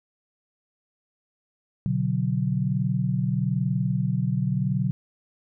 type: chord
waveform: sine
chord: B minor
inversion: none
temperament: equal with one note detuned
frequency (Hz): 123.47 / 144.48 / 185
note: B2 / D3 / F#3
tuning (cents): 0 / -28 / 0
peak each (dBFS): -26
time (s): 1.86-4.91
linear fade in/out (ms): 0
effects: none